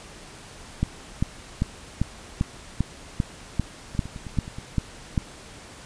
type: two click trains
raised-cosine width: 5 ms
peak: -9 / -23 dBFS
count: 12 / 7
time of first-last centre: 0.83-5.178 / 3.95-4.585 s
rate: 2.53 / 9.45 Hz
effects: pink hiss -44 dBFS RMS until 5.85 s + resampled to 22050 Hz